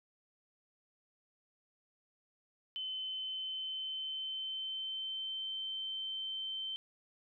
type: tone with pitch glide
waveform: sine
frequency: 3054 to 3100 Hz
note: G7 to G7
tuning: -46 to -20 cents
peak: -37 dBFS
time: 2.76-6.76 s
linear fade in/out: 0 ms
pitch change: +26 cents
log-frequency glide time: 2.89-5.51 s
effects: none